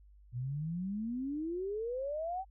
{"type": "exponential sweep", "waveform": "sine", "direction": "up", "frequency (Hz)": [117.3, 787], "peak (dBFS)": -34, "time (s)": [0.32, 2.45], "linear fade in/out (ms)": 50, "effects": ["added 50 Hz sine -56 dBFS peak until 2.5 s"]}